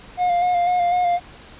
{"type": "tone with vibrato", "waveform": "triangle", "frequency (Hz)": 710, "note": "F5", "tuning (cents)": 28, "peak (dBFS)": -14, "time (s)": [0.17, 1.2], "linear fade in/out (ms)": 50, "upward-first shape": "square", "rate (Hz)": 4, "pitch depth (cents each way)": 24, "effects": ["pink hiss -43 dBFS RMS until 1.59 s", "resampled to 8000 Hz"]}